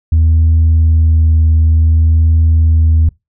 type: tone with vibrato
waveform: sine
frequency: 80.1 Hz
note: E2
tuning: 49 cents flat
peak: -4 dBFS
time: 0.12-3.09 s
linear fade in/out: 5 ms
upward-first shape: triangle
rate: 0.55 Hz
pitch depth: 13 cents each way
effects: noise-tail reverb RT60 0.2 s tail -25 dB re dry + tanh soft clip ceiling -4 dBFS